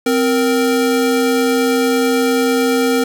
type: tone pair together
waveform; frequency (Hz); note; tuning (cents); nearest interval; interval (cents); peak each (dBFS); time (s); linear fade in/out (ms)
square; 260.5 / 467.1; C4 / A#4; -7 / +3; minor seventh; 1010; -16; 0.06-3.04; 5
effects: none